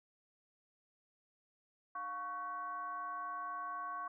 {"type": "tone with frequency modulation", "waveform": "sine", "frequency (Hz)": 1114, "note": "C#6", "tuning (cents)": 8, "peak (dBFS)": -39, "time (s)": [1.95, 4.08], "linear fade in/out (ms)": 5, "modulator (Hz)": 404, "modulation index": 0.65, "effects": []}